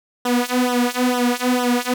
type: tone with flanger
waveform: sawtooth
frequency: 246.9 Hz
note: B3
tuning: in tune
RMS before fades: -19 dBFS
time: 0.25-1.94 s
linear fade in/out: 5 ms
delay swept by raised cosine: 0.43 to 4.03 ms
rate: 2.2 Hz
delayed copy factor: -1
effects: none